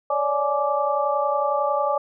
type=tone cluster; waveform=sine; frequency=561 / 592 / 844 / 1170 Hz; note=C#5 / D5 / G#5 / D6; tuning=+21 / +14 / +28 / -7 cents; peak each=-25 dBFS; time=0.1-1.98 s; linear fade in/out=5 ms; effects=none